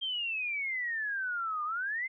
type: exponential two-way sweep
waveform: sine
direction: down then up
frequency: 3206 to 1195 to 2128 Hz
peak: -31 dBFS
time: 0.01-2.08 s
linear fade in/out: 20 ms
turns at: 1.64 s
effects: none